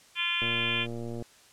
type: harmonic tone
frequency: 345.3 Hz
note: F4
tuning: 20 cents flat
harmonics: 3 / 4 / 5 / 6 / 7 / 8 / 9 / 10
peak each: -40 / -42 / -38 / -42 / -30 / -36 / -32 / -36 dBFS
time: 0.15-0.87 s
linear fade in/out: 50 ms
type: click train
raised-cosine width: 2 ms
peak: -25 dBFS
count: 95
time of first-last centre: 0.42-1.223 s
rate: 117 Hz
effects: white hiss -57 dBFS RMS until 1.52 s + low-pass 9000 Hz 12 dB/octave